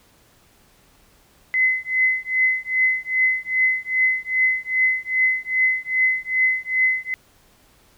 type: tone with tremolo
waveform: sine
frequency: 2038 Hz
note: C7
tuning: 46 cents flat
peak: -13 dBFS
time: 1.54-7.14 s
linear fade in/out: 0 ms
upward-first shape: triangle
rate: 2.5 Hz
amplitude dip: 100%
effects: pink hiss -56 dBFS RMS until 7.97 s